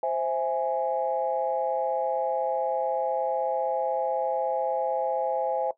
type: chord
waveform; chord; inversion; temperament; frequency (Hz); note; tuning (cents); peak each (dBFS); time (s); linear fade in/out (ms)
sine; C augmented; none; equal; 523.3 / 659.3 / 830.6; C5 / E5 / G#5; 0 / 0 / 0; -28; 0.03-5.71; 2
effects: noise-tail reverb RT60 0.1 s tail -17 dB re dry + tanh soft clip ceiling -14 dBFS